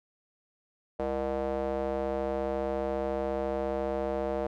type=tone with band-pass filter; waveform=square; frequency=67.2 Hz; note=C2; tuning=47 cents sharp; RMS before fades=-31 dBFS; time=0.99-4.47 s; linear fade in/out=5 ms; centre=570 Hz; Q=2.8; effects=none